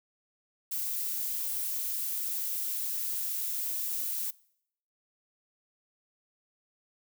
violet noise, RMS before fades -33 dBFS, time 0.71-4.31 s, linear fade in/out 10 ms, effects noise-tail reverb RT60 0.7 s tail -23 dB re dry

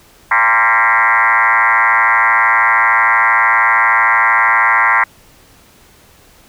sine tone with frequency modulation, 1487 Hz, F#6, 8 cents sharp, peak -8 dBFS, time 0.31-5.04 s, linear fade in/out 5 ms, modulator 113 Hz, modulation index 5.4, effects pink hiss -46 dBFS RMS until 6.48 s

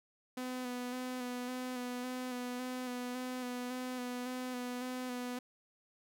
sawtooth tone with vibrato, 250.2 Hz, B3, 23 cents sharp, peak -34 dBFS, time 0.37-5.39 s, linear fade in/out 5 ms, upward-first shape square, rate 1.8 Hz, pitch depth 21 cents each way, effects none

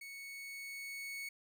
40% pulse tone with level ramp, 2217 Hz, C#7, in tune, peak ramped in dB -46 to -40 dBFS, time 0.01-1.29 s, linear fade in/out 5 ms, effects none

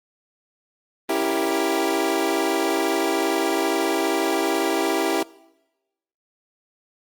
25% pulse chord, C# diminished seventh, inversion none, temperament equal, 277.2 / 329.6 / 392 / 466.2 Hz, C#4 / E4 / G4 / Bb4, 0 / 0 / 0 / 0 cents, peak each -26 / -20 / -20 / -26 dBFS, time 1.09-5.23 s, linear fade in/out 5 ms, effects noise-tail reverb RT60 1.0 s tail -22 dB re dry + Opus 24 kbps

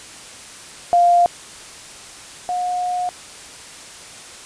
sine tone pair in turn, 698.5 / 720.6 Hz, F5 / F#5, 0 / -46 cents, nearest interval minor second, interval 54 cents, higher second, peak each -10 / -19 dBFS, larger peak first, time 0.93-1.26 / 2.49-3.09 s, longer second, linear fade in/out 0 ms, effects white hiss -38 dBFS RMS until 4.45 s + resampled to 22050 Hz

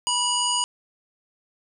harmonic tone, 973 Hz, B5, 26 cents flat, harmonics 1 / 3 / 5 / 7 / 9, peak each -26 / -25 / -30 / -28 / -29 dBFS, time 0.07-0.64 s, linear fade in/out 0 ms, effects none

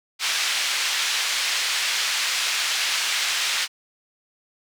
pink band-pass noise, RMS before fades -24 dBFS, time 0.19-3.68 s, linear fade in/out 50 ms, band 2100 to 5900 Hz, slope 12 dB/octave, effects none

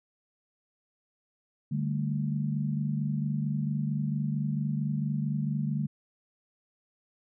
sine chord, D suspended fourth, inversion none, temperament just, 146.83 / 195.78 / 220.2 Hz, D3 / G3 / A3, 0 / -2 / +2 cents, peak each -29 / -34 / -33 dBFS, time 1.71-5.87 s, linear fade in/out 10 ms, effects none

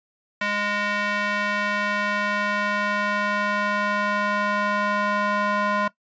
square tone with band-pass filter sweep, 206 Hz, G#3, 14 cents flat, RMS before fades -24 dBFS, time 0.41-5.88 s, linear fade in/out 5 ms, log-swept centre 1900 to 1200 Hz, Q 1.6, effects noise-tail reverb RT60 0.1 s tail -18 dB re dry + resampled to 16000 Hz

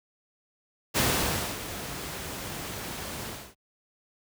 pink noise with ADSR envelope, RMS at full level -23 dBFS, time 0.94-3.55 s, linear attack 28 ms, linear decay 610 ms, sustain -13 dB, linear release 290 ms, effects high-pass 60 Hz 12 dB/octave

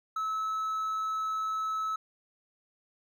triangle tone with hard clipping, 1299 Hz, E6, 26 cents flat, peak -30 dBFS, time 0.16-1.96 s, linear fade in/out 5 ms, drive 5 dB, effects none

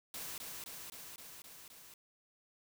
white noise with echo, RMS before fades -44 dBFS, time 0.14-0.38 s, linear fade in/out 2 ms, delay 260 ms, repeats 6, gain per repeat -2 dB, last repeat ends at 1.94 s, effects none

